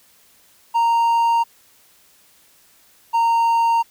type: tone pair in turn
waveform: triangle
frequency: 928 / 923.6 Hz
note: A#5 / A#5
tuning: -8 / -16 cents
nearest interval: unison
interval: 8 cents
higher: first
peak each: -12 dBFS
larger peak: neither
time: 0.74-1.44 / 3.13-3.83 s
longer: neither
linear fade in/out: 20 ms
effects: white hiss -54 dBFS RMS until 3.9 s